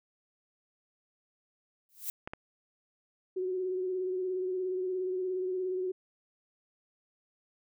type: noise with exponential growth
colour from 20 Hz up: violet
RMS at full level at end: -32 dBFS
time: 1.89-2.1 s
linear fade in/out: 1 ms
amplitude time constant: 44 ms
type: clicks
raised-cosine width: 0.5 ms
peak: -23 dBFS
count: 2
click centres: 2.275 / 2.335 s
type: tone with vibrato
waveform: sine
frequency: 370 Hz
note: F#4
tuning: in tune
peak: -30 dBFS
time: 3.36-5.92 s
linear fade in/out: 10 ms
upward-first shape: sine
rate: 17 Hz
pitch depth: 31 cents each way
effects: none